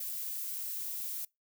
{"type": "noise", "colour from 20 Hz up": "violet", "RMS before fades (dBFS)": -38, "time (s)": [0, 1.25], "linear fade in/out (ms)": 5, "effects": ["noise-tail reverb RT60 0.2 s tail -25 dB re dry"]}